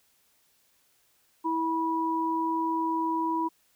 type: tone pair together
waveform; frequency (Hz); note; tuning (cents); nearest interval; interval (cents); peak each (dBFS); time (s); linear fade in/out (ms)
sine; 325.7 / 976; E4 / B5; -21 / -21; octave + perfect fifth; 1900; -29 / -27; 1.44-3.49; 20
effects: white hiss -67 dBFS RMS until 3.75 s